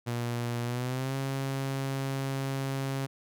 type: tone with pitch glide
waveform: sawtooth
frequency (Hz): 119.4 to 135.58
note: A#2 to C#3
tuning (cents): +42 to -38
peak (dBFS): -26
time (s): 0.06-3.07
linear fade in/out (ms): 20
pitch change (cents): +220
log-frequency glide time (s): 0.64-1.15
effects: none